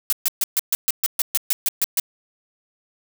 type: noise bursts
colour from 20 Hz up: blue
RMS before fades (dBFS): -19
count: 13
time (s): 0.1-1.998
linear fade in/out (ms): 0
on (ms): 26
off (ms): 130
effects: none